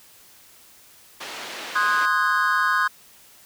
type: band-pass noise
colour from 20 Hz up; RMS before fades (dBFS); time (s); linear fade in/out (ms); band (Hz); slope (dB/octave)
white; -35; 1.2-2.06; 10; 290 to 3500; 12
type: chord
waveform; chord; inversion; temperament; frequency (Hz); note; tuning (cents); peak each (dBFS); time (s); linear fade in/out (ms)
triangle; Ab dominant seventh; first; equal with one note detuned; 1046.5 / 1244.5 / 1480 / 1639.3; C6 / Eb6 / Gb6 / Ab6; 0 / 0 / 0 / -23; -22; 1.75-2.88; 10
effects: white hiss -51 dBFS RMS until 3.45 s